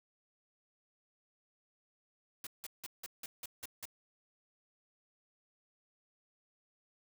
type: noise bursts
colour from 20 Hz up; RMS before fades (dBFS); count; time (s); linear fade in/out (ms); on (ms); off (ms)
white; -44; 8; 2.44-3.854; 2; 28; 170
effects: none